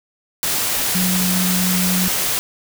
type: tone in noise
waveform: sine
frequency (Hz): 183.2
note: F#3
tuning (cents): -17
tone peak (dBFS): -18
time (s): 0.95-2.08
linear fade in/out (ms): 0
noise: white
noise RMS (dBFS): -20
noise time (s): 0.43-2.39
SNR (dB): -1
effects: none